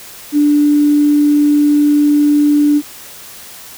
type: tone with tanh clipping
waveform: triangle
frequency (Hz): 293.7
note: D4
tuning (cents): 0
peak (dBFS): -7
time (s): 0.32-2.82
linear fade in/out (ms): 50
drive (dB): 3
effects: white hiss -34 dBFS RMS until 3.77 s